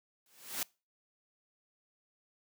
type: noise with exponential growth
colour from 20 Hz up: white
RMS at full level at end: -32 dBFS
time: 0.26-0.63 s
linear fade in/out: 2 ms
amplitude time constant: 80 ms
effects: noise-tail reverb RT60 0.3 s tail -24 dB re dry + high-pass 150 Hz 12 dB/octave